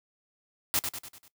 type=noise with echo; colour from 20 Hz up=white; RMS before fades=-26 dBFS; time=0.74-0.79 s; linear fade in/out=0 ms; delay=98 ms; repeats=5; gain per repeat=-6 dB; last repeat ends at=1.28 s; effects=noise-tail reverb RT60 0.1 s tail -18 dB re dry